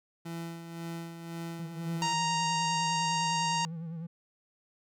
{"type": "tone with tremolo", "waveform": "30% pulse", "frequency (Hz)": 167.3, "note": "E3", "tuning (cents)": 26, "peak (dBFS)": -33, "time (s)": [0.25, 2.14], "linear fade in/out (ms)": 10, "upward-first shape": "sine", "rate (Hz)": 1.9, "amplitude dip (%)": 55}
{"type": "tone with vibrato", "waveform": "triangle", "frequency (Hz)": 164.81, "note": "E3", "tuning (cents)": 0, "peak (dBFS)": -34, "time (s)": [1.59, 4.07], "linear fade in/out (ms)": 10, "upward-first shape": "sine", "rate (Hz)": 9.9, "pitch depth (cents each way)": 63}
{"type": "harmonic tone", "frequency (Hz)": 932.3, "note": "A#5", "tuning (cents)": 0, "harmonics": [1, 2, 3, 4, 5, 6, 7, 8, 9, 10], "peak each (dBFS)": [-29, -40, -36, -43, -38, -43, -40, -43, -54, -55], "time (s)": [2.02, 3.65], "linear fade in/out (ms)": 0}
{"effects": []}